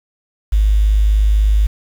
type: tone with quantisation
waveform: sine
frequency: 51.91 Hz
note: G#1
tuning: in tune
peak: -9 dBFS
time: 0.52-1.67 s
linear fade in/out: 10 ms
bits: 6
effects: none